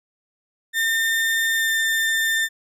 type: tone with pitch glide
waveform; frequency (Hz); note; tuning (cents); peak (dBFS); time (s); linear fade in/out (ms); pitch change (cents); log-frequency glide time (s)
35% pulse; 1808 to 1796.5; A6 to A6; +47 to +36; -17; 0.73-2.49; 50; -11; 1.55-1.68
effects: none